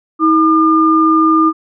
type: tone pair together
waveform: sine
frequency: 319.6 / 1206 Hz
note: D#4 / D6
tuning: +47 / +46 cents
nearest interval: octave + major seventh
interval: 2299 cents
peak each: -10 dBFS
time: 0.19-1.53 s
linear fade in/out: 50 ms
effects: none